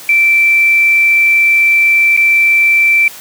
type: tone with dropouts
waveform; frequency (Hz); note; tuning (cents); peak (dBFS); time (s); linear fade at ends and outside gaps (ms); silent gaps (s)
sine; 2337; D7; -9; -6; 0.09-3.08; 2; 2.166-2.174
effects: white hiss -32 dBFS RMS until 3.2 s + high-pass 150 Hz 12 dB/octave